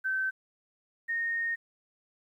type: tone pair in turn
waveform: sine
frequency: 1541 / 1848.5 Hz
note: G6 / A#6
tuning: -30 / -15 cents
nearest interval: minor third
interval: 315 cents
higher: second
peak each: -27 / -28 dBFS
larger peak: first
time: 0.04-0.31 / 1.08-1.56 s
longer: second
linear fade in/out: 20 ms
effects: 11-bit